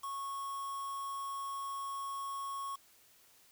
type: tone with quantisation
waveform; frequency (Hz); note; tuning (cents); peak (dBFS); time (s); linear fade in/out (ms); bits
triangle; 1100; C#6; -14; -36; 0.03-2.76; 10; 8
effects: white hiss -64 dBFS RMS until 3.51 s